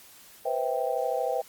sine chord, C major seventh, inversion third, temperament just, 490.5 / 523.3 / 654.1 / 784.9 Hz, B4 / C5 / E5 / G5, -12 / 0 / -14 / +2 cents, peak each -31 dBFS, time 0.45-1.42 s, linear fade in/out 10 ms, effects white hiss -52 dBFS RMS until 1.48 s + Opus 48 kbps

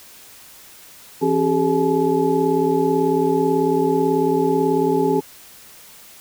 sine tone cluster, 166 / 270.1 / 388.6 / 426.8 / 855 Hz, E3 / C#4 / G4 / G#4 / A5, +12 / -45 / -15 / +47 / -50 cents, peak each -26 / -21 / -20 / -20 / -24 dBFS, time 1.21-5.21 s, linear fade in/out 20 ms, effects white hiss -44 dBFS RMS until 6.2 s

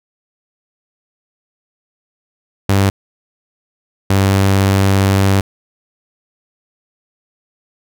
sawtooth tone pair in turn, 98.1 / 97.48 Hz, G2 / G2, +2 / -9 cents, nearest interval unison, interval 11 cents, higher first, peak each -6 dBFS, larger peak neither, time 2.69-2.9 / 4.1-5.41 s, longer second, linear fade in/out 5 ms, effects none

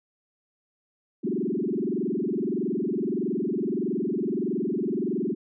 sine tone with frequency modulation, 293.7 Hz, D4, in tune, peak -24 dBFS, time 1.23-5.35 s, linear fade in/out 20 ms, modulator 21.6 Hz, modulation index 4.7, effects none

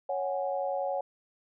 sine chord, C# suspended fourth, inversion none, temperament equal, 554.4 / 740 / 830.6 Hz, C#5 / F#5 / G#5, 0 / 0 / 0 cents, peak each -31 / -33 / -37 dBFS, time 0.09-1.01 s, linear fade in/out 5 ms, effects none

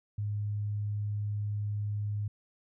sine tone, 103.83 Hz, G#2, in tune, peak -30 dBFS, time 0.18-2.28 s, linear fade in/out 5 ms, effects none

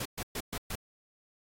pink noise bursts, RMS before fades -36 dBFS, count 5, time 0-0.755 s, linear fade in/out 5 ms, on 55 ms, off 120 ms, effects AAC 48 kbps

